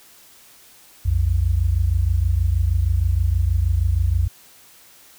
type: tone pair together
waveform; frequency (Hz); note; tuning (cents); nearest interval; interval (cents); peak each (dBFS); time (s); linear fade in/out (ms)
sine; 60.97 / 87.31; B1 / F2; -22 / 0; tritone; 622; -19 / -18; 1.05-4.28; 10
effects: white hiss -49 dBFS RMS until 5.18 s